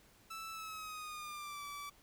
sawtooth tone with pitch glide, 1318.5 to 1154.5 Hz, E6 to D6, 0 to -30 cents, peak -40 dBFS, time 0.3-1.9 s, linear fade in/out 10 ms, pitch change -230 cents, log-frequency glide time 0.52-1.65 s, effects pink hiss -65 dBFS RMS until 2.02 s

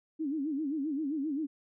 sine tone with vibrato, 293.7 Hz, D4, in tune, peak -30 dBFS, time 0.19-1.47 s, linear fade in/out 20 ms, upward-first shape sine, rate 7.6 Hz, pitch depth 160 cents each way, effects none

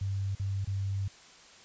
sine tone with dropouts, 98 Hz, G2, in tune, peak -29 dBFS, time 0.01-1.08 s, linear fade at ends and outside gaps 5 ms, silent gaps 0.351-0.396 / 0.647-0.673 s, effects white hiss -54 dBFS RMS until 1.64 s + resampled to 16000 Hz

